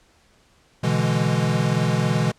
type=chord; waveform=square; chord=E dominant seventh; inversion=second; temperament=equal with one note detuned; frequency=123.47 / 146.83 / 164.81 / 208.5 Hz; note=B2 / D3 / E3 / G#3; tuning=0 / 0 / 0 / +7 cents; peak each=-24 / -25 / -24 / -27 dBFS; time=0.83-2.32 s; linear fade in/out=10 ms; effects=pink hiss -58 dBFS RMS until 2.38 s + low-pass 8000 Hz 12 dB/octave